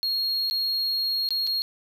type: tone with dropouts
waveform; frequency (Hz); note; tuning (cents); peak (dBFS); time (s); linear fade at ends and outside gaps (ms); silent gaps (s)
triangle; 4279; C8; +38; -22; 0.03-1.62; 0; 0.499-0.51 / 1.289-1.306 / 1.468-1.473
effects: none